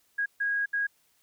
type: tone bursts at uneven times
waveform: sine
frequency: 1643 Hz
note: G#6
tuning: 19 cents flat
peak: -25 dBFS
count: 3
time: 0.18-0.26 / 0.4-0.66 / 0.73-0.87 s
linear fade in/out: 10 ms
effects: white hiss -68 dBFS RMS until 1.22 s